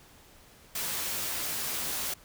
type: noise with comb filter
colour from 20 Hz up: white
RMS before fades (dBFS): -33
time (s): 0.75-2.14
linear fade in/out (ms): 5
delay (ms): 13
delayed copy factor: +0.55
effects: pink hiss -56 dBFS RMS until 2.24 s